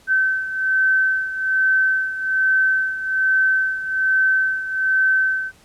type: beating tone pair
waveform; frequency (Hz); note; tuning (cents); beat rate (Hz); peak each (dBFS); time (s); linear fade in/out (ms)
sine; 1537 / 1538.2; G6 / G6; -35 / -33; 1.2; -17 / -22; 0.07-5.52; 50
effects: pink hiss -52 dBFS RMS until 5.64 s + low-pass 11000 Hz 12 dB/octave